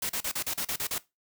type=noise bursts; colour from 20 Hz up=white; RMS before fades=-31 dBFS; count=9; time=0.02-0.982 s; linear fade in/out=5 ms; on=74 ms; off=37 ms; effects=noise-tail reverb RT60 0.2 s tail -18 dB re dry